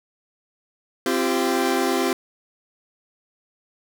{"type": "chord", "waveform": "sawtooth", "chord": "C suspended fourth", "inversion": "none", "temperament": "equal with one note detuned", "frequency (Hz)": [261.6, 343, 392], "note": ["C4", "F4", "G4"], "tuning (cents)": [0, -31, 0], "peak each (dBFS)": -20, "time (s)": [1.06, 2.13], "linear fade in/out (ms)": 2, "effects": []}